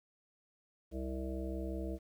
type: harmonic tone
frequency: 65.41 Hz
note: C2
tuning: in tune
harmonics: 1 / 3 / 5 / 7 / 9 / 10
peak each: -39 / -45 / -42 / -47 / -48 / -50 dBFS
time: 0.91-1.99 s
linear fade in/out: 50 ms
effects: 11-bit